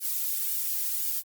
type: noise with flanger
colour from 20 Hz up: violet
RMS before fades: -29 dBFS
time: 0-1.23 s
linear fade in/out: 50 ms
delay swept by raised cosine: 1.5 to 2.7 ms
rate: 1.9 Hz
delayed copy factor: -0.95
effects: Opus 48 kbps